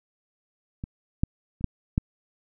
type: clicks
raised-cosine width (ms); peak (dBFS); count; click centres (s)
5; -20 / -9 / -29 / -9 / -9; 5; 0.839 / 1.235 / 1.61 / 1.643 / 1.979
effects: none